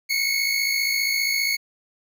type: tone pair together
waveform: 25% pulse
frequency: 2167 / 2222 Hz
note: C#7 / C#7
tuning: -40 / +4 cents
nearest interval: unison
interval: 44 cents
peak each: -20 dBFS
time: 0.09-1.57 s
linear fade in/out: 20 ms
effects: none